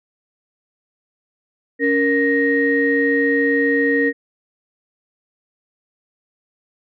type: tone cluster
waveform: sine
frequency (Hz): 281.2 / 466.6 / 1869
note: C#4 / A#4 / A#6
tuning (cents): +25 / +2 / +4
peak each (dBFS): -18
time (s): 1.79-4.13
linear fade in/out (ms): 50
effects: tanh soft clip ceiling -4 dBFS